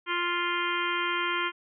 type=harmonic tone; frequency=349.2 Hz; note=F4; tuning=in tune; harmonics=1 / 3 / 4 / 5 / 6 / 7 / 8 / 9; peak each=-35 / -31 / -32 / -37 / -34 / -37 / -40 / -36 dBFS; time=0.06-1.52 s; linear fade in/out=50 ms; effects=none